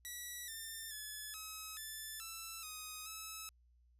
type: tone with pitch steps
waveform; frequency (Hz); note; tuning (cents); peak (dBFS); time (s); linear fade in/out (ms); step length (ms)
5% pulse; 1943 / 1793 / 1717 / 1280 / 1752 / 1328 / 1254 / 1298; B6 / A6 / A6 / D#6 / A6 / E6 / D#6 / E6; -29 / +32 / -43 / +49 / -8 / +12 / +13 / -27; -34; 0.05-3.49; 0; 430
effects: added 60 Hz sine -66 dBFS peak until 3.99 s + resampled to 32000 Hz